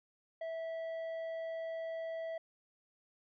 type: tone with tanh clipping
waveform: sine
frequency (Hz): 654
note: E5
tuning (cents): -14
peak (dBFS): -39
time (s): 0.41-2.38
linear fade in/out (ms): 5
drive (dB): 7
effects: none